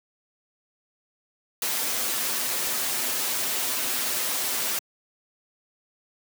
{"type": "noise with comb filter", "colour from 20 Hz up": "white", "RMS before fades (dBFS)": -27, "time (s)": [1.62, 4.79], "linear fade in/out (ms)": 2, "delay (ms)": 7.9, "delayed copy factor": 0.65, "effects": ["high-pass 200 Hz 12 dB/octave"]}